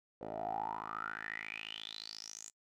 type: tone with band-pass filter sweep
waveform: 10% pulse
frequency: 54.2 Hz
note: A1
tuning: 25 cents flat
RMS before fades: -43 dBFS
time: 0.21-2.5 s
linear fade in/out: 5 ms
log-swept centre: 530 to 7300 Hz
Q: 9.9
effects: noise-tail reverb RT60 0.1 s tail -23 dB re dry